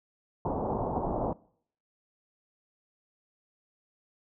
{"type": "low-pass noise", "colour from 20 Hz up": "white", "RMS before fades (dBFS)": -31, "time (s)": [0.45, 1.33], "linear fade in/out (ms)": 2, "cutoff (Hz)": 930, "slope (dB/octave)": 48, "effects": ["noise-tail reverb RT60 0.6 s tail -23 dB re dry"]}